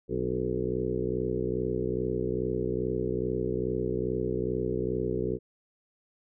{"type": "harmonic tone with a mistuned harmonic", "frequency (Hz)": 62.4, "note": "B1", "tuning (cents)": 19, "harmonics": [1, 2, 3, 4, 5, 6, 7, 8], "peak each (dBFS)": [-39, -36, -36, -40, -37, -32, -32, -40], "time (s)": [0.08, 5.39], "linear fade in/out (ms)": 50, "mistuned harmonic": 4, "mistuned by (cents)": 61, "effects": []}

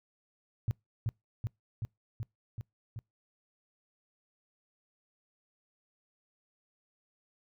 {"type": "tone with echo", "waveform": "sine", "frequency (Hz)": 112.8, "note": "A2", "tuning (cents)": 44, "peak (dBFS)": -26, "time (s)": [0.68, 0.71], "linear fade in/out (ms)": 0, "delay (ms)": 380, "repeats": 6, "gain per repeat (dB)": -2, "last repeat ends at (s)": 2.99, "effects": ["noise-tail reverb RT60 0.2 s tail -26 dB re dry"]}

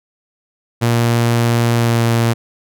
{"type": "tone with pitch glide", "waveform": "sawtooth", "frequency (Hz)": [117.7, 116.21], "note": ["A#2", "A#2"], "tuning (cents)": [17, -5], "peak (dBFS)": -8, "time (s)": [0.81, 2.34], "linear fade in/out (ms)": 20, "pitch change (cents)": -22, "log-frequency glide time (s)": [1.74, 2.05], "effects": []}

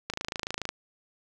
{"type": "click train", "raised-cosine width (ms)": 0.2, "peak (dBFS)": -14, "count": 17, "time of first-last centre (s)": [0.1, 0.69], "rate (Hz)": 27.1, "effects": []}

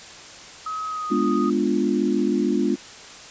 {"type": "tone with pitch glide", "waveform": "sine", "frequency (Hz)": [1272, 1242.9], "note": ["D#6", "D#6"], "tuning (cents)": [38, -2], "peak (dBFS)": -26, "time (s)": [0.66, 1.5], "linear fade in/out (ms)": 5, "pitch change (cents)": -40, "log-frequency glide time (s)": [0.87, 1.07]}
{"type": "chord", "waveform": "sine", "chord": "G# diminished seventh", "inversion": "none", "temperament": "equal", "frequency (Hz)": [207.7, 246.9, 293.7, 349.2], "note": ["G#3", "B3", "D4", "F4"], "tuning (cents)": [0, 0, 0, 0], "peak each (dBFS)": -24, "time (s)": [1.1, 2.76], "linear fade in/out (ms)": 20}
{"effects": ["white hiss -41 dBFS RMS until 3.3 s", "resampled to 16000 Hz"]}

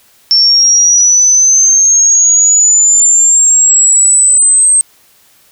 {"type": "linear sweep", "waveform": "sine", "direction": "up", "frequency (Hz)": [5400, 8372], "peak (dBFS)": -4, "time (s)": [0.31, 4.81], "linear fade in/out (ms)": 0, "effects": ["white hiss -47 dBFS RMS until 5.51 s"]}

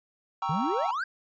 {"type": "chord", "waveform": "triangle", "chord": "G diminished seventh", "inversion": "none", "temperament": "equal", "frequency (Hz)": [784, 932.3, 1108.7, 1318.5], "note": ["G5", "Bb5", "Db6", "Fb6"], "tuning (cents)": [0, 0, 0, 0], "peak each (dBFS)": [-31, -30, -32, -32], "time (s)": [0.42, 0.91], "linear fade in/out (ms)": 2}
{"type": "exponential sweep", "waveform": "triangle", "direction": "up", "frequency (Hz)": [138.59, 1644], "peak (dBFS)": -26, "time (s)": [0.49, 1.04], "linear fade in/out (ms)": 5}
{"effects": ["resampled to 16000 Hz"]}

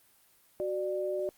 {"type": "tone pair together", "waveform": "sine", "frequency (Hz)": [372.3, 594.4], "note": ["F#4", "D5"], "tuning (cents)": [11, 21], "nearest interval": "minor sixth", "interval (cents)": 810, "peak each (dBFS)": [-33, -32], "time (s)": [0.6, 1.29], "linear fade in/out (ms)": 0, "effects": ["white hiss -64 dBFS RMS until 1.37 s", "Opus 32 kbps"]}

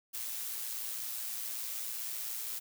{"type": "noise with amplitude modulation", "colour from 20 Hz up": "blue", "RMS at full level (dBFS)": -37, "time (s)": [0.13, 2.6], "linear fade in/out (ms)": 20, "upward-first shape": "sine", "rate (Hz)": 116, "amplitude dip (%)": 40, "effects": []}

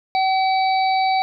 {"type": "harmonic tone with a mistuned harmonic", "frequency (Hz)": 762, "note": "G5", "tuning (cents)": -49, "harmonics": [1, 3, 5, 6], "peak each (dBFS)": [-16, -26, -30, -32], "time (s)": [0.15, 1.22], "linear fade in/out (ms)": 0, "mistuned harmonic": 5, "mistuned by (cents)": 46, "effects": []}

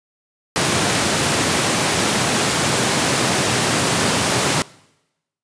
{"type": "high-pass noise", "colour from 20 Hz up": "pink", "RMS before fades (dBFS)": -18, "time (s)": [0.56, 4.62], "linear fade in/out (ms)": 0, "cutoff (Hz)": 110, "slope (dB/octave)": 24, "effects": ["noise-tail reverb RT60 0.9 s tail -22 dB re dry", "resampled to 22050 Hz"]}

